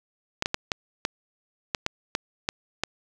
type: clicks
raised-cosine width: 0.2 ms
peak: -7 dBFS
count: 10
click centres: 0.424 / 0.459 / 0.544 / 0.718 / 1.051 / 1.748 / 1.864 / 2.151 / 2.489 / 2.836 s
effects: none